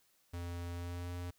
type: tone with pitch glide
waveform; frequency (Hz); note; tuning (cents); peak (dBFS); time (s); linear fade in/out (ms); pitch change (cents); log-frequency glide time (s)
square; 86.7 to 88.22; F2 to F2; -12 to +18; -40; 0.33-1.31; 10; +30; 0.73-1.11
effects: white hiss -72 dBFS RMS until 1.38 s